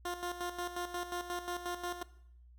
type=tone with tremolo; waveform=15% pulse; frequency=352.7 Hz; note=F4; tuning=17 cents sharp; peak=-29 dBFS; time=0.05-2.03 s; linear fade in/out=5 ms; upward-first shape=square; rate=5.6 Hz; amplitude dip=65%; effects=noise-tail reverb RT60 0.7 s tail -18 dB re dry + added 60 Hz sine -55 dBFS peak until 2.58 s